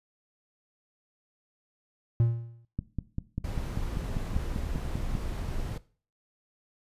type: tone with exponential decay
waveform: triangle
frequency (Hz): 116.7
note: A#2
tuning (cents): +2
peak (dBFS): -16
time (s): 2.2-2.65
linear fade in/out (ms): 0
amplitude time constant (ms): 97
type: click train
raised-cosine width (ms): 5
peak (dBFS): -18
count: 13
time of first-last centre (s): 2.79-5.152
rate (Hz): 5.08
type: noise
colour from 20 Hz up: brown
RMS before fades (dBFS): -33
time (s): 3.44-5.78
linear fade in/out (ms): 5
effects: noise-tail reverb RT60 0.4 s tail -18 dB re dry + resampled to 32000 Hz